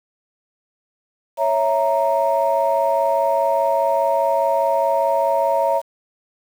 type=chord; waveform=sine; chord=A# diminished; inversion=first; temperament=equal; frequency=554.4 / 659.3 / 932.3 Hz; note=C#5 / E5 / A#5; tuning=0 / 0 / 0 cents; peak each=-19 dBFS; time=1.37-5.82 s; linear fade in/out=50 ms; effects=tanh soft clip ceiling -7 dBFS + 7-bit